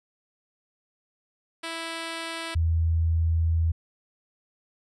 5% pulse / sine tone pair in turn, 329.6 / 82.09 Hz, E4 / E2, 0 / -7 cents, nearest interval 2 octaves, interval 2407 cents, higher first, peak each -20 dBFS, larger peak neither, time 1.63-2.55 / 2.55-3.72 s, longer second, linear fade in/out 10 ms, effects resampled to 22050 Hz

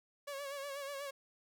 sawtooth tone with vibrato, 560 Hz, C#5, 18 cents sharp, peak -37 dBFS, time 0.27-1.11 s, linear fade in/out 10 ms, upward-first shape sine, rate 8.2 Hz, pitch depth 53 cents each way, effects none

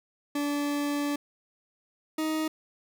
40% pulse tone pair in turn, 289.2 / 313.5 Hz, D4 / D#4, -27 / +13 cents, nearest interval minor second, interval 140 cents, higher second, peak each -26 dBFS, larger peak neither, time 0.35-1.16 / 2.18-2.48 s, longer first, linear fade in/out 5 ms, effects none

